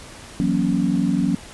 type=chord; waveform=sine; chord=F# dominant seventh; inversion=third; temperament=equal with one note detuned; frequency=164.81 / 185 / 236.9 / 277.2 Hz; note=E3 / F#3 / A#3 / C#4; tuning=0 / 0 / +28 / 0 cents; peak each=-25 / -21 / -23 / -22 dBFS; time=0.4-1.35 s; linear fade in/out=0 ms; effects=pink hiss -40 dBFS RMS until 1.53 s + resampled to 24000 Hz